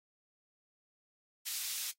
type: high-pass noise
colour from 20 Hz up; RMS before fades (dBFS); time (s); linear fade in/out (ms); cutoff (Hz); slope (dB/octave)
pink; -39; 1.45-1.92; 20; 3800; 12
effects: noise-tail reverb RT60 0.1 s tail -20 dB re dry + AAC 48 kbps